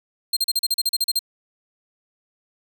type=tone bursts; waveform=sawtooth; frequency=4186 Hz; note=C8; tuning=in tune; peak=-15 dBFS; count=12; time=0.33-1.192 s; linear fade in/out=5 ms; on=37 ms; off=38 ms; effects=none